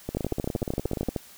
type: two click trains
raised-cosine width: 2 ms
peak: -13 / -16 dBFS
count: 14 / 18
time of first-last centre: 0.17-1.162 / 0.09-1.09 s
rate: 13.1 / 17 Hz
effects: white hiss -50 dBFS RMS until 1.37 s

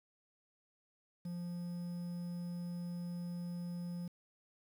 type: tone with quantisation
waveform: triangle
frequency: 174.61 Hz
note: F3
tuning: in tune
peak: -37 dBFS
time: 1.25-4.08 s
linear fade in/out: 5 ms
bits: 10
effects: none

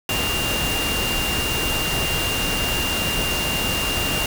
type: tone in noise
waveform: sine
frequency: 2794 Hz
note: F7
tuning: in tune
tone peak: -24 dBFS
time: 0.09-4.26 s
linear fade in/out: 2 ms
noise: pink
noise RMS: -24 dBFS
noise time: 0.09-4.26 s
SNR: -3 dB
effects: none

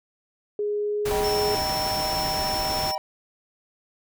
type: tone with pitch glide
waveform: sine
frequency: 415.3 to 417.7 Hz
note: G#4 to G#4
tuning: 0 to +10 cents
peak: -23 dBFS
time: 0.59-1.55 s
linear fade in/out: 2 ms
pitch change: +10 cents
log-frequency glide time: 0.8-1.11 s
type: noise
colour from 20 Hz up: pink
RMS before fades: -31 dBFS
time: 1.05-2.92 s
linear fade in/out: 10 ms
type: chord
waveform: triangle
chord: Eb augmented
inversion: none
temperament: just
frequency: 622.3 / 777.8 / 972.3 Hz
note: Eb5 / G5 / B5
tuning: 0 / -14 / -27 cents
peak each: -30 / -27 / -31 dBFS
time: 1.11-2.98 s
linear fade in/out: 0 ms
type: tone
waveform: square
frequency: 5400 Hz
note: E8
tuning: 41 cents sharp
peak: -29 dBFS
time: 1.24-2.95 s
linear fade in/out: 2 ms
effects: none

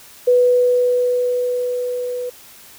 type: tone with level ramp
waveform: sine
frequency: 493.9 Hz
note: B4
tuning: in tune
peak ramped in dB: -9 to -22 dBFS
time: 0.27-2.3 s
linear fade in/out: 10 ms
effects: white hiss -43 dBFS RMS until 2.78 s

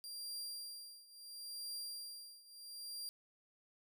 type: tone with tremolo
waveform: sawtooth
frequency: 4760 Hz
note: D8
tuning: 22 cents sharp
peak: -39 dBFS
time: 0.04-3.09 s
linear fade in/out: 0 ms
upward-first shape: triangle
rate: 0.73 Hz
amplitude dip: 90%
effects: none

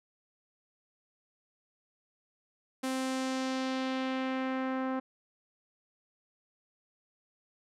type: tone with low-pass filter sweep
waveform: sawtooth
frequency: 261.6 Hz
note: C4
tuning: in tune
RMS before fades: -33 dBFS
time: 2.83-5 s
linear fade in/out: 10 ms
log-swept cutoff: 11000 to 1300 Hz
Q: 1.2
effects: none

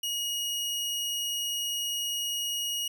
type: tone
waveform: sawtooth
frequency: 2885 Hz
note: F#7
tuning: 44 cents flat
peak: -26 dBFS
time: 0.03-2.88 s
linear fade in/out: 5 ms
effects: none

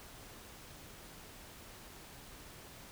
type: silence
effects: pink hiss -53 dBFS RMS until 2.91 s

